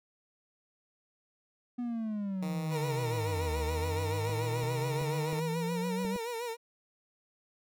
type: linear two-way sweep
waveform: triangle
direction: down then up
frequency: 246.9 to 72.6 to 194.8 Hz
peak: -30 dBFS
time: 1.78-6.17 s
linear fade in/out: 10 ms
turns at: 3.57 s
type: tone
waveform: 10% pulse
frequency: 156.7 Hz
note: D#3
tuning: 13 cents sharp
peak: -31 dBFS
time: 2.42-5.4 s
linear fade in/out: 5 ms
type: tone with vibrato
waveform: 30% pulse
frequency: 469.8 Hz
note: A#4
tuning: 13 cents sharp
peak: -32 dBFS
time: 2.69-6.57 s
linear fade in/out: 50 ms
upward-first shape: sine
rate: 7 Hz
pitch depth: 76 cents each way
type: clicks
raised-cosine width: 2 ms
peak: -29 dBFS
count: 6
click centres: 4.295 / 4.636 / 5.013 / 5.33 / 6.05 / 6.161 s
effects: none